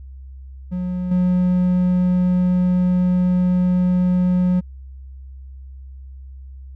triangle tone with level steps, 180.8 Hz, F#3, 40 cents flat, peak -19 / -12 dBFS, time 0.71-4.61 s, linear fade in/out 20 ms, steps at 1.11 s, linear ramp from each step 5 ms, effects added 66 Hz sine -34 dBFS peak until 6.75 s

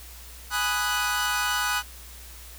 sawtooth chord, G# minor seventh, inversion none, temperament equal, 830.6 / 987.8 / 1244.5 / 1480 Hz, G#5 / B5 / D#6 / F#6, 0 / 0 / 0 / 0 cents, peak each -29 / -28 / -26 / -23 dBFS, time 0.5-1.83 s, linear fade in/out 50 ms, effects added 60 Hz sine -44 dBFS peak until 2.58 s + white hiss -46 dBFS RMS until 2.58 s

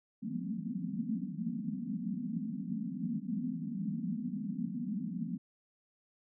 white band-pass noise, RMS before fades -37 dBFS, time 0.22-5.38 s, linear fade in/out 20 ms, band 160 to 260 Hz, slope 96 dB/octave, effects none

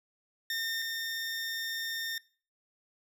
20% pulse tone pair in turn, 1819 / 1819 Hz, A#6 / A#6, -43 / -43 cents, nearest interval unison, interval 0 cents, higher neither, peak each -26 / -28 dBFS, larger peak first, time 0.5-0.82 / 0.82-2.18 s, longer second, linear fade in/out 2 ms, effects noise-tail reverb RT60 0.4 s tail -21 dB re dry

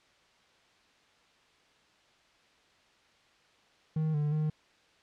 triangle tone with pitch steps, 156.8 / 148.5 / 153.8 Hz, D#3 / D3 / D#3, +14 / +20 / -20 cents, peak -25 dBFS, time 3.96-4.5 s, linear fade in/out 5 ms, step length 180 ms, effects white hiss -64 dBFS RMS until 5.02 s + low-pass 4000 Hz 12 dB/octave

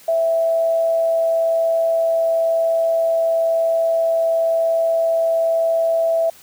sine tone with amplitude modulation, 660 Hz, E5, 2 cents sharp, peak -13 dBFS, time 0.08-6.3 s, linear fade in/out 5 ms, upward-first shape sine, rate 121 Hz, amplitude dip 30%, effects white hiss -46 dBFS RMS until 6.42 s

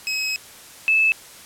25% pulse / sine tone pair in turn, 2556 / 2617 Hz, D#7 / E7, +46 / -13 cents, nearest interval unison, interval 41 cents, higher second, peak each -18 / -14 dBFS, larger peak second, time 0.07-0.36 / 0.88-1.12 s, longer first, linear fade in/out 0 ms, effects white hiss -43 dBFS RMS until 1.45 s + low-pass 12000 Hz 12 dB/octave

